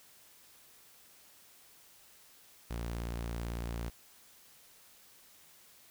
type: tone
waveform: sawtooth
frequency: 58 Hz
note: A#1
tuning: 8 cents flat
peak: -32 dBFS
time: 2.7-3.9 s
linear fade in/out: 10 ms
effects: white hiss -60 dBFS RMS until 5.9 s